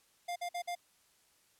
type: tone bursts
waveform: square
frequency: 702 Hz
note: F5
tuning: 9 cents sharp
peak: -36 dBFS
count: 4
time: 0.28-0.753 s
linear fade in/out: 10 ms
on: 80 ms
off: 51 ms
effects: white hiss -69 dBFS RMS until 1.59 s + low-pass 12000 Hz 12 dB/octave